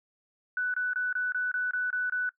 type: tone bursts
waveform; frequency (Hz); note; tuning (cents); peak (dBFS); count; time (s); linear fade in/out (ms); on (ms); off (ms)
sine; 1489; F#6; +11; -26; 9; 0.57-2.292; 2; 170; 24
effects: noise-tail reverb RT60 0.1 s tail -21 dB re dry